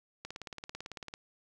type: click train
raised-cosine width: 0.2 ms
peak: -24 dBFS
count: 17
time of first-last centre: 0.25-1.139 s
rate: 18 Hz
effects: none